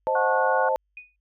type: chord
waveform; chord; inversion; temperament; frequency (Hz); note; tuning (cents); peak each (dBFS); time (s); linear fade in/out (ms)
sine; A diminished; first; equal; 523.3 / 622.3 / 880; C5 / Eb5 / A5; 0 / 0 / 0; -24 / -28 / -24; 0.07-0.76; 0
type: harmonic tone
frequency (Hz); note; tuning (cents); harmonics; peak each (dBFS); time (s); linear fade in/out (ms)
364.8; F#4; -24; 2 / 3 / 4; -27 / -29 / -27; 0.15-0.69; 5
type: tone with exponential decay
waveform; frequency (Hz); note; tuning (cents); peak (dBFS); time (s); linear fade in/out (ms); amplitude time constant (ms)
sine; 2478; D#7; -8; -34; 0.97-1.16; 2; 40
effects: added 50 Hz sine -70 dBFS peak until 1.2 s